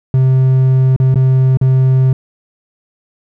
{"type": "tone with dropouts", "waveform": "triangle", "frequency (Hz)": 130.81, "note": "C3", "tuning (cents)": 0, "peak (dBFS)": -5, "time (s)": [0.14, 2.13], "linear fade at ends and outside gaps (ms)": 2, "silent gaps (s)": [[0.963, 1], [1.144, 1.157], [1.572, 1.613]], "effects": []}